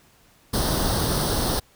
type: noise with comb filter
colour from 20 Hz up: pink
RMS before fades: -23 dBFS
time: 0.53-1.6 s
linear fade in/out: 10 ms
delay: 0.21 ms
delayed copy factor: +0.75
effects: pink hiss -57 dBFS RMS until 1.75 s